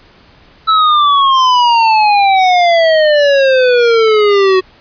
square exponential sweep, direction down, 1318.5 to 370 Hz, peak -7 dBFS, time 0.67-4.61 s, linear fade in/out 20 ms, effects pink hiss -44 dBFS RMS until 4.8 s + resampled to 11025 Hz

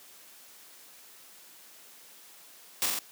white noise with echo, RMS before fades -27 dBFS, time 2.82-2.86 s, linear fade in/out 0 ms, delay 43 ms, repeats 3, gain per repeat -2 dB, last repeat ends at 2.989 s, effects white hiss -53 dBFS RMS until 3.11 s + high-pass 200 Hz 12 dB/octave

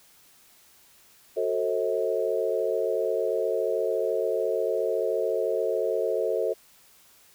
sine chord, F# diminished seventh, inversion none, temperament just, 370 / 444 / 532.8 / 639.4 Hz, F#4 / A4 / C5 / Eb5, 0 / +16 / +31 / +47 cents, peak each -31 / -27 / -29 / -30 dBFS, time 1.36-6.54 s, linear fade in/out 20 ms, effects white hiss -57 dBFS RMS until 7.34 s

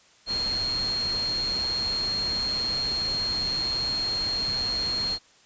sine tone in noise, 4243 Hz, C8, 23 cents sharp, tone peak -25 dBFS, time 0.26-5.19 s, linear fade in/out 50 ms, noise pink, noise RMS -36 dBFS, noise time 0.26-5.19 s, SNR +8 dB, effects white hiss -57 dBFS RMS until 5.45 s + resampled to 16000 Hz

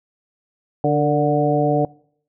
harmonic tone with a mistuned harmonic, 146.83 Hz, D3, in tune, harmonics 1 / 2 / 3 / 4 / 5, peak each -21 / -21 / -21 / -21 / -21 dBFS, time 0.84-1.85 s, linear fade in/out 2 ms, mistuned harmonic 3, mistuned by +45 cents, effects noise-tail reverb RT60 0.6 s tail -24 dB re dry

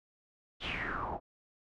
pink noise with low-pass filter sweep, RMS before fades -37 dBFS, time 0.6-1.2 s, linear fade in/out 50 ms, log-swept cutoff 3500 to 690 Hz, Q 6.6, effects none

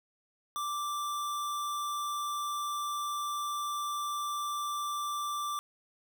square tone, 1174.7 Hz, D6, in tune, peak -33 dBFS, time 0.56-5.59 s, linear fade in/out 0 ms, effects none

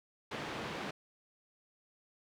pink band-pass noise, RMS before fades -41 dBFS, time 0.31-0.91 s, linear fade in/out 5 ms, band 170 to 3100 Hz, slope 12 dB/octave, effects none

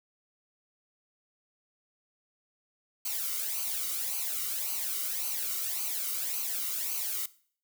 blue noise with flanger, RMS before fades -33 dBFS, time 3.05-7.26 s, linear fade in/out 5 ms, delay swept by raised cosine 0.56 to 1.2 ms, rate 1.8 Hz, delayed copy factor -0.75, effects noise-tail reverb RT60 0.5 s tail -19 dB re dry

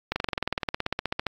slowing click train, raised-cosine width 0.3 ms, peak -10 dBFS, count 22, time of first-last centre 0.12-1.267 s, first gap 40 ms, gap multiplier 1.03, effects AAC 64 kbps

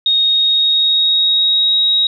sine tone with pitch glide, 3729 to 3799 Hz, A#7 to A#7, 0 to +32 cents, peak -10 dBFS, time 0.06-2.07 s, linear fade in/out 2 ms, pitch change +32 cents, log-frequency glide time 0.17-1.78 s, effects none

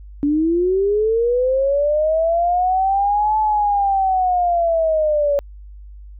sine linear two-way sweep, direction up then down, 283.5 to 867 to 563 Hz, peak -14 dBFS, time 0.23-5.39 s, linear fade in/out 0 ms, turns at 3.38 s, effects added 50 Hz sine -35 dBFS peak until 6.19 s

